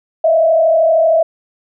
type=tone with frequency modulation; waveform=sine; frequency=651 Hz; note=E5; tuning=22 cents flat; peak=-8 dBFS; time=0.24-1.23 s; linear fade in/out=5 ms; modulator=32.9 Hz; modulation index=0.81; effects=none